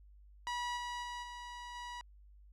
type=tone with level steps; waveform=sawtooth; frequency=970 Hz; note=B5; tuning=31 cents flat; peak=-32 / -35 / -37 / -41 / -39 dBFS; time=0.47-2.01 s; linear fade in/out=0 ms; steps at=0.76 / 1.02 / 1.22 / 1.74 s; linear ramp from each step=20 ms; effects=added 50 Hz sine -56 dBFS peak until 2.52 s + low-pass 6000 Hz 12 dB/octave